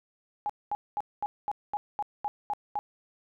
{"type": "tone bursts", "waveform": "sine", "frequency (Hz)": 830.6, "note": "G#5", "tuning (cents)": 0, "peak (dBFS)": -27, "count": 10, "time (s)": [0.46, 2.79], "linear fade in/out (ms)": 0, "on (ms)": 35, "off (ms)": 220, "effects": []}